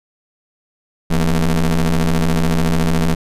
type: ring-modulated tone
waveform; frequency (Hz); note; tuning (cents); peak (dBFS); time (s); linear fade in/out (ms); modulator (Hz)
35% pulse; 80.1; E2; -49; -8; 1.1-3.15; 10; 87
effects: resampled to 32000 Hz